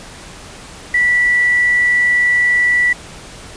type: tone with quantisation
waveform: sine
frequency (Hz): 1958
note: B6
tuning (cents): -15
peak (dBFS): -10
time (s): 0.94-2.93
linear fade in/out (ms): 5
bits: 5
effects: pink hiss -35 dBFS RMS until 3.56 s + resampled to 22050 Hz